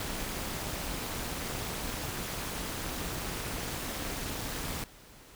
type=noise with amplitude modulation; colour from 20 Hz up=pink; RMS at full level=-33 dBFS; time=0-4.84 s; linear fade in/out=2 ms; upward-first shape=sine; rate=220 Hz; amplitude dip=75%; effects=pink hiss -54 dBFS RMS until 5.35 s